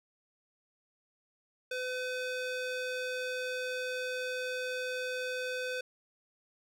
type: tone with band-pass filter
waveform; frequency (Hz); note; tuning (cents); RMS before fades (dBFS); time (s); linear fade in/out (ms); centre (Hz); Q
square; 506; B4; +42; -36; 1.71-5.81; 5; 2200; 0.54
effects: none